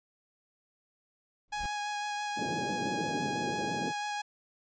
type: noise with exponential growth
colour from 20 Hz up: brown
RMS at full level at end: -33 dBFS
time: 1.48-1.66 s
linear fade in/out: 1 ms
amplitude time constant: 37 ms
type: tone with vibrato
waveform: sawtooth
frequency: 830 Hz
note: G#5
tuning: 1 cent flat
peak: -29 dBFS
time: 1.52-4.22 s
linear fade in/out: 10 ms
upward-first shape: sine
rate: 6 Hz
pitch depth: 12 cents each way
type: band-pass noise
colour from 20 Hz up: pink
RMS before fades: -36 dBFS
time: 2.36-3.93 s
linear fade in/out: 50 ms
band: 150 to 520 Hz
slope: 24 dB/octave
effects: resampled to 16000 Hz